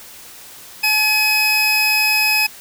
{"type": "tone pair together", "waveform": "30% pulse", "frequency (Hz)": [856, 2539], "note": ["A5", "D#7"], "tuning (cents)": [-48, 34], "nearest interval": "octave + perfect fifth", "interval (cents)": 1882, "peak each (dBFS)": [-21, -11], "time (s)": [0.83, 2.47], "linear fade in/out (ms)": 10, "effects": ["white hiss -39 dBFS RMS until 2.6 s"]}